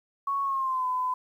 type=tone with pitch glide; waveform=sine; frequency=1108.7 to 1010.8 Hz; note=C#6 to B5; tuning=0 to +40 cents; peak=-25 dBFS; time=0.27-1.14 s; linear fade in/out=5 ms; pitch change=-160 cents; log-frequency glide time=0.43-0.86 s; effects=10-bit